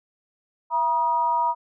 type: tone with amplitude modulation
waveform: sine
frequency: 956 Hz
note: A#5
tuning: 43 cents sharp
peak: -16 dBFS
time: 0.7-1.55 s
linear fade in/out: 50 ms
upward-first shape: sine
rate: 284 Hz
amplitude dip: 65%
effects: none